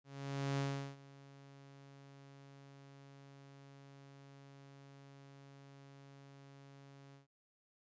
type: tone with ADSR envelope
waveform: sawtooth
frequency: 138.59 Hz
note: C#3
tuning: in tune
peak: -30 dBFS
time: 0.04-7.27 s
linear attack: 540 ms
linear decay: 380 ms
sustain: -22 dB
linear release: 130 ms
effects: resampled to 16000 Hz